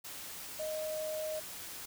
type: tone in noise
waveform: sine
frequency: 622.3 Hz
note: D#5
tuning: in tune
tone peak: -35 dBFS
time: 0.59-1.4 s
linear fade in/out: 10 ms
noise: white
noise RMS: -45 dBFS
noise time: 0.04-1.86 s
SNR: +7 dB
effects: none